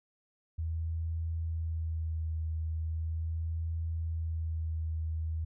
sine tone with vibrato, 80.9 Hz, E2, 32 cents flat, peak -31 dBFS, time 0.58-5.45 s, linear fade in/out 10 ms, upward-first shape sine, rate 0.39 Hz, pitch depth 21 cents each way, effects none

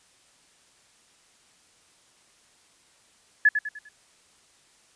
sine tone with echo, 1709 Hz, G#6, 49 cents sharp, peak -13 dBFS, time 3.45-3.49 s, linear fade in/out 5 ms, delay 100 ms, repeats 4, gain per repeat -8 dB, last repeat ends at 3.89 s, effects white hiss -60 dBFS RMS until 4.95 s + resampled to 22050 Hz

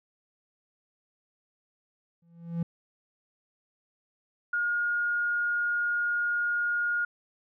triangle tone with exponential growth, 168.7 Hz, E3, 40 cents sharp, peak -22 dBFS, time 2.22-2.63 s, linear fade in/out 5 ms, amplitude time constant 89 ms
sine tone, 1428 Hz, F6, 38 cents sharp, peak -25 dBFS, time 4.53-7.05 s, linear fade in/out 5 ms
effects none

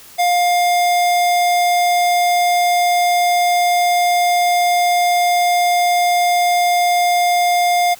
square tone, 706 Hz, F5, 19 cents sharp, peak -13 dBFS, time 0.18-7.95 s, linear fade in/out 20 ms, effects white hiss -41 dBFS RMS until 7.99 s

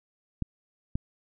clicks, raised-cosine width 5 ms, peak -16 dBFS, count 2, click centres 0.423 / 0.955 s, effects none

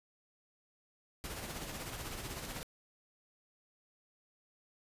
pink noise with tremolo, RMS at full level -41 dBFS, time 1.24-2.63 s, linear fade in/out 0 ms, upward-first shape sine, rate 16 Hz, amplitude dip 45%, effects resampled to 32000 Hz

